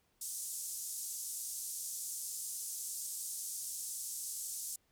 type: band-pass noise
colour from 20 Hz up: pink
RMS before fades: -42 dBFS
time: 0.21-4.76 s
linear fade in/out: 5 ms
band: 6600 to 12000 Hz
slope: 24 dB/octave
effects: pink hiss -75 dBFS RMS until 4.91 s